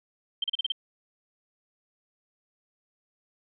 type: tone bursts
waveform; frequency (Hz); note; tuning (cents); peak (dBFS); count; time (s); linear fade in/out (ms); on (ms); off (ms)
sine; 3136; G7; 0; -24; 6; 0.42-0.721; 5; 21; 35
effects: none